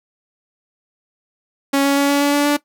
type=tone with pitch steps; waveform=sawtooth; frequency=277.2 / 279.5 / 281.7 / 284 / 286.3 / 288.6 / 291 Hz; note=C#4 / C#4 / C#4 / C#4 / D4 / D4 / D4; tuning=0 / +14 / +28 / +42 / -44 / -30 / -16 cents; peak=-9 dBFS; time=1.73-2.57 s; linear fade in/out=10 ms; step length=120 ms; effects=noise-tail reverb RT60 0.1 s tail -17 dB re dry